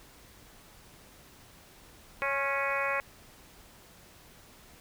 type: harmonic tone with a mistuned harmonic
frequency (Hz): 277.2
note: C#4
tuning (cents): 0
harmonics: 2 / 3 / 4 / 5 / 6 / 7 / 8 / 9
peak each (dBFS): -34 / -40 / -34 / -37 / -37 / -36 / -36 / -37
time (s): 2.22-3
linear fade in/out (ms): 0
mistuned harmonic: 4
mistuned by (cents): -26
effects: pink hiss -55 dBFS RMS until 4.8 s